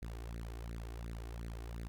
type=tone with flanger; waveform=sawtooth; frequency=57.1 Hz; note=A#1; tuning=35 cents flat; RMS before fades=-44 dBFS; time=0.02-1.88 s; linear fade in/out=0 ms; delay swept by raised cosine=0.46 to 2.76 ms; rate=2.8 Hz; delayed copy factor=+0.95; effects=none